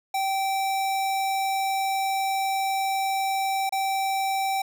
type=tone with dropouts; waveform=square; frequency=776 Hz; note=G5; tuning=18 cents flat; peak=-24 dBFS; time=0.14-4.62 s; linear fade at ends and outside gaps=5 ms; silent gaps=3.694-3.723 s; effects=none